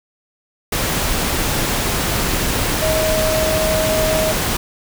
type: tone in noise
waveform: sine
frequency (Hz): 630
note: D#5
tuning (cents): +21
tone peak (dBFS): -17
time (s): 2.82-4.32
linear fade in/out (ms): 5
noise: pink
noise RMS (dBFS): -19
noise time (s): 0.72-4.57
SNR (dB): -1
effects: none